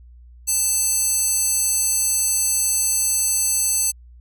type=tone with high-pass filter; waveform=square; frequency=889 Hz; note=A5; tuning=18 cents sharp; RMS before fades=-20 dBFS; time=0.47-3.92 s; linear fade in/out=20 ms; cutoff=7500 Hz; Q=3.7; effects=added 60 Hz sine -42 dBFS peak until 4.2 s